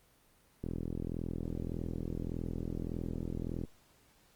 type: click train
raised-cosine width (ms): 3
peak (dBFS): -24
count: 126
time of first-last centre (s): 0.64-3.638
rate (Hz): 41.7
effects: pink hiss -66 dBFS RMS until 4.35 s + Opus 24 kbps